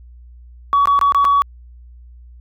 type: tone with dropouts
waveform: sine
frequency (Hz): 1130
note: C#6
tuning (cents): +33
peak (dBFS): -9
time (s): 0.73-1.42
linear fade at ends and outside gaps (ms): 0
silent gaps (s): 0.856-0.873 / 0.991-1.013 / 1.122-1.147 / 1.245-1.251
effects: tanh soft clip ceiling -7 dBFS + added 60 Hz sine -38 dBFS peak until 2.4 s